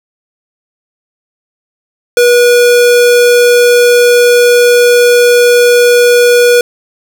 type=tone; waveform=square; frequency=484.2 Hz; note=B4; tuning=34 cents flat; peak=-4 dBFS; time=2.17-6.61 s; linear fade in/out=2 ms; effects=none